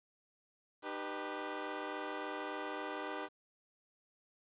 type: chord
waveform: 15% pulse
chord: Eb augmented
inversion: none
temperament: equal with one note detuned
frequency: 304.9 / 392 / 493.9 Hz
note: Eb4 / G4 / B4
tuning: -35 / 0 / 0 cents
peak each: -37 / -37 / -38 dBFS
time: 0.82-3.29 s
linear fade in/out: 50 ms
effects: resampled to 8000 Hz + 11-bit